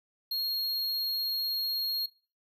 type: tone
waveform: square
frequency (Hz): 4271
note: C8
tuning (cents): +35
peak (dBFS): -30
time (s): 0.31-2.06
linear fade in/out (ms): 5
effects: noise-tail reverb RT60 0.4 s tail -22 dB re dry